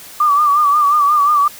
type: tone with vibrato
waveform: sine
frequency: 1174.7 Hz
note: D6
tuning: in tune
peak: -9 dBFS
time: 0.2-1.48 s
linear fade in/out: 5 ms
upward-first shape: sine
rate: 5.6 Hz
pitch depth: 67 cents each way
effects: white hiss -36 dBFS RMS until 1.59 s